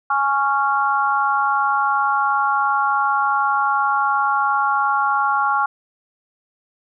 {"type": "chord", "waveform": "sine", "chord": "Db major", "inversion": "second", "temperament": "just", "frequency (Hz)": [831.5, 1108.7, 1385.9], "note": ["Ab5", "Db6", "F6"], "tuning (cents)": [2, 0, -14], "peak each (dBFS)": -20, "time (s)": [0.1, 5.66], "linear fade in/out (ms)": 5, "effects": []}